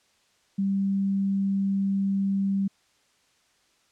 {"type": "tone", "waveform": "sine", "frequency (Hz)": 196, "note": "G3", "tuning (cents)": 0, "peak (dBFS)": -22, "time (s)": [0.58, 2.68], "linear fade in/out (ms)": 10, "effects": ["white hiss -65 dBFS RMS until 3.91 s", "low-pass 7000 Hz 12 dB/octave"]}